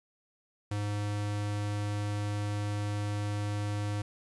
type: tone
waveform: square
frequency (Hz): 103.4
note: G#2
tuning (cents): -7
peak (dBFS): -31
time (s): 0.71-4.02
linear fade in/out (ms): 5
effects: resampled to 24000 Hz + 10-bit